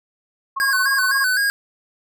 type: tone with tremolo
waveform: sine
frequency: 1086 Hz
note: C#6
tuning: 36 cents flat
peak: -20 dBFS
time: 0.56-1.25 s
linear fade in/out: 10 ms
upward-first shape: sine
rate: 17 Hz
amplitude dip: 95%
type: tone with vibrato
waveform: square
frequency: 1568 Hz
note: G6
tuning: in tune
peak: -17 dBFS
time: 0.6-1.5 s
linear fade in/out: 0 ms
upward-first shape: square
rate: 3.9 Hz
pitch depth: 70 cents each way
effects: none